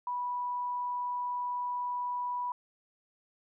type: tone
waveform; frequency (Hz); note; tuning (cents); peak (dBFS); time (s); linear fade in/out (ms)
sine; 982; B5; -10; -31; 0.07-2.52; 2
effects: none